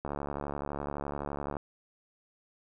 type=click train; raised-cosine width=1 ms; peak=-21 dBFS; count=110; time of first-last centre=0.05-1.568 s; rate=71.8 Hz; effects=none